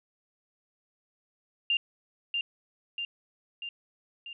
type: tone with echo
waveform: sine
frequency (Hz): 2794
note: F7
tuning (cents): 0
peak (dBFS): -23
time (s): 1.7-1.77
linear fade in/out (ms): 2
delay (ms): 640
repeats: 4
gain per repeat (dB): -4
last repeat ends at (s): 4.33
effects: none